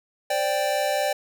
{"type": "chord", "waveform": "square", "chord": "C suspended second", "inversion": "none", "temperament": "equal", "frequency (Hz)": [523.3, 587.3, 784], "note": ["C5", "D5", "G5"], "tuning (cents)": [0, 0, 0], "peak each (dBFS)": [-31, -25, -27], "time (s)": [0.3, 1.13], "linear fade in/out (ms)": 5, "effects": []}